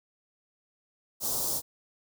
white band-stop noise, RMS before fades -30 dBFS, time 1.2-1.62 s, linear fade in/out 50 ms, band 1000 to 4600 Hz, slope 24 dB/octave, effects none

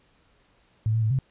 sine tone with pitch steps, 109.4 / 112.4 / 109.1 / 132.2 Hz, A2 / A2 / A2 / C3, -9 / +37 / -14 / +18 cents, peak -20 dBFS, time 0.86-1.188 s, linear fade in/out 0 ms, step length 82 ms, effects pink hiss -63 dBFS RMS until 1.3 s + resampled to 8000 Hz

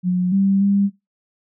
sine tone with pitch steps, 180.8 / 195.5 / 199.5 Hz, F#3 / G3 / G3, -40 / -4 / +31 cents, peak -14 dBFS, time 0.03-0.9 s, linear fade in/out 50 ms, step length 290 ms, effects noise-tail reverb RT60 0.2 s tail -17 dB re dry

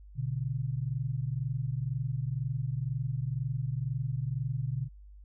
sine tone pair together, 121.47 / 143.5 Hz, B2 / D3, -28 / -40 cents, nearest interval minor third, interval 288 cents, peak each -32 / -33 dBFS, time 0.15-4.89 s, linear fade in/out 50 ms, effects added 50 Hz sine -48 dBFS peak until 5.24 s

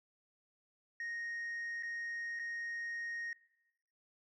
sine tone with dropouts, 1864.7 Hz, A#6, in tune, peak -36 dBFS, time 1-3.33 s, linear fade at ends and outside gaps 2 ms, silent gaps 1.826-1.832 / 2.391-2.395 s, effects noise-tail reverb RT60 1.0 s tail -21 dB re dry + tanh soft clip ceiling -37 dBFS

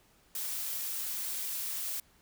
blue noise, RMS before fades -36 dBFS, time 0.35-2 s, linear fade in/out 2 ms, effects pink hiss -65 dBFS RMS until 2.21 s

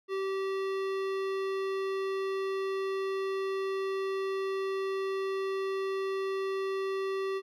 sine tone with hard clipping, 386.7 Hz, G4, 24 cents flat, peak -32 dBFS, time 0.08-7.42 s, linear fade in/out 50 ms, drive 16 dB, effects none

